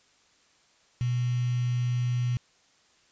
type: tone with quantisation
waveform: sine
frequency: 122.8 Hz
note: B2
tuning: 9 cents flat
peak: -24 dBFS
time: 1.01-2.37 s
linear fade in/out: 0 ms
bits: 7
effects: white hiss -63 dBFS RMS until 3.11 s + resampled to 16000 Hz